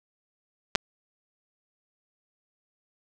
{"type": "clicks", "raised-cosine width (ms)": 0.2, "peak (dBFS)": -5, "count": 2, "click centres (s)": [0.752, 0.757], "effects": []}